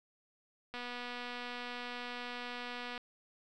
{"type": "click train", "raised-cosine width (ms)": 0.3, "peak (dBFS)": -27, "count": 547, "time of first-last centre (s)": [0.74, 2.978], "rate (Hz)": 244, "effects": []}